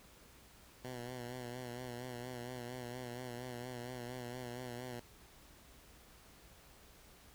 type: tone with vibrato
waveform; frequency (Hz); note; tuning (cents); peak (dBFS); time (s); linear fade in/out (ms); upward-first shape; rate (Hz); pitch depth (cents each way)
10% pulse; 123.5; B2; 0; -35; 0.84-5; 5; sine; 4.3; 55
effects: added 60 Hz sine -67 dBFS peak until 7.34 s + pink hiss -61 dBFS RMS until 7.34 s